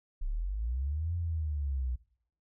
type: linear two-way sweep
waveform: sine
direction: up then down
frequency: 30.36 to 87.31 to 60.3 Hz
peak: -30 dBFS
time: 0.21-1.96 s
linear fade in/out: 10 ms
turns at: 1.15 s
effects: noise-tail reverb RT60 0.6 s tail -20 dB re dry